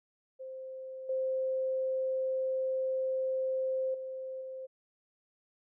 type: tone with level steps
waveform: sine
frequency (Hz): 523.3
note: C5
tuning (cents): 0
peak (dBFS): -40 / -29 / -37 / -39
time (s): 0.39-4.67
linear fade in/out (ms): 20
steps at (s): 1.09 / 3.94 / 4.41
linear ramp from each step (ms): 5
effects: none